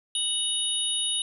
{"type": "tone cluster", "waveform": "sine", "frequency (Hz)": [2962, 3721, 9670], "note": ["F#7", "A#7", "D9"], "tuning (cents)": [1, -4, 50], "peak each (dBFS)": -29, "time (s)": [0.15, 1.22], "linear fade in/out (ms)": 2, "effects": []}